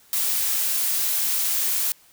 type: noise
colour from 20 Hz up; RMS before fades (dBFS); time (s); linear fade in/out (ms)
blue; -23; 0.13-1.92; 0
effects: white hiss -55 dBFS RMS until 2.12 s